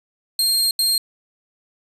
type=tone bursts at uneven times; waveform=sawtooth; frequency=4206 Hz; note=C8; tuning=8 cents sharp; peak=-13 dBFS; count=2; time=0.39-0.71 / 0.79-0.98 s; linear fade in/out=2 ms; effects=resampled to 32000 Hz + 7-bit